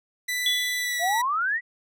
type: tone with pitch glide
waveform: sawtooth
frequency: 1985 to 1940.8 Hz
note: B6 to B6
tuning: +8 to -31 cents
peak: -22 dBFS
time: 0.28-1.22 s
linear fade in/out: 10 ms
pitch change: -39 cents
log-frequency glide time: 0.77-1.04 s
type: tone with exponential decay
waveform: sine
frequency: 3409 Hz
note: G#7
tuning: 45 cents sharp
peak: -19 dBFS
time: 0.46-1.11 s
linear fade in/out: 2 ms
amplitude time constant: 140 ms
type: exponential sweep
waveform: sine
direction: up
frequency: 649 to 2000 Hz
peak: -22 dBFS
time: 0.99-1.61 s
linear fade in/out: 50 ms
effects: none